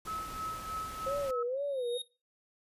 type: noise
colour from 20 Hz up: pink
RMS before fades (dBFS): -46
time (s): 0.05-1.31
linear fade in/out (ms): 5
type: tone with tremolo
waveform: sine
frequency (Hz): 1293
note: E6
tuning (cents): -34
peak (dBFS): -34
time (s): 0.07-1.43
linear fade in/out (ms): 5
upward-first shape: sine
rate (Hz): 3.2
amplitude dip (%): 60
type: tone with vibrato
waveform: sine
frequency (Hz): 523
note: C5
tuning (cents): -1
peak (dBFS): -31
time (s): 1.06-1.98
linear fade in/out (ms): 10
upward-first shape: sine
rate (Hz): 2.1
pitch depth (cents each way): 160
type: tone with exponential growth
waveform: square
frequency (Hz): 3729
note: A#7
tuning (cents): 0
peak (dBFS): -35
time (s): 1.57-2.02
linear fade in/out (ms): 5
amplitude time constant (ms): 96
effects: noise-tail reverb RT60 0.3 s tail -21 dB re dry + resampled to 32000 Hz